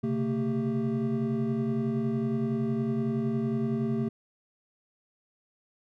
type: tone cluster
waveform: triangle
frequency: 128.2 / 139 / 225 / 393.1 Hz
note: C3 / C#3 / A3 / G4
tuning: -35 / +5 / +39 / +5 cents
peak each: -32 / -33 / -26 / -32 dBFS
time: 0.03-4.09 s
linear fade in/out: 10 ms
effects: none